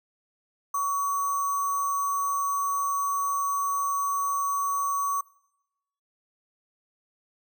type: tone with sample-and-hold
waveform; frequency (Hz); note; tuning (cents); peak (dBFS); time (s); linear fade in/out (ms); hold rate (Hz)
sine; 1126; C#6; +27; -24; 0.74-5.21; 5; 7350
effects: noise-tail reverb RT60 0.9 s tail -23 dB re dry